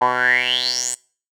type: tone with band-pass filter sweep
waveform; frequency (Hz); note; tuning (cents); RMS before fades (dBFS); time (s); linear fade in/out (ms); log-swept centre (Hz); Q
10% pulse; 124.8; B2; +19; -19; 0.01-0.95; 10; 920 to 8200; 9.9
effects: noise-tail reverb RT60 0.4 s tail -23 dB re dry